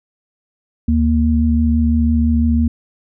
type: tone pair together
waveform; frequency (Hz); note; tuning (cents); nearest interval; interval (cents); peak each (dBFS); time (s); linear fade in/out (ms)
sine; 75.74 / 233.2; D#2 / A#3; -46 / +1; octave + perfect fifth; 1947; -14; 0.88-2.68; 5
effects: none